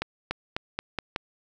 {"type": "accelerating click train", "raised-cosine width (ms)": 0.3, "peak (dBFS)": -12, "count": 6, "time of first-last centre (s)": [0.02, 1.161], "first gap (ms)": 290, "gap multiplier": 0.88, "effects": []}